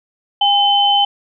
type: tone pair together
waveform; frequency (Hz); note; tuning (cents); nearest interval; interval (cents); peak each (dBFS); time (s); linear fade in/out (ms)
sine; 810 / 3058; G#5 / G7; -43 / -44; octave + major seventh; 2299; -13; 0.41-1.05; 5
effects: none